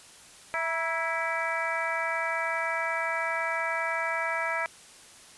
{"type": "harmonic tone with a mistuned harmonic", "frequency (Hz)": 329.6, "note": "E4", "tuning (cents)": 0, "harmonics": [2, 3, 4, 5, 6, 7], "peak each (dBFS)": [-34, -34, -34, -34, -34, -34], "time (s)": [0.54, 4.66], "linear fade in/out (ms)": 0, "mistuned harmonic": 3, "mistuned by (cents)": -49, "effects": ["white hiss -51 dBFS RMS until 5.37 s", "resampled to 24000 Hz"]}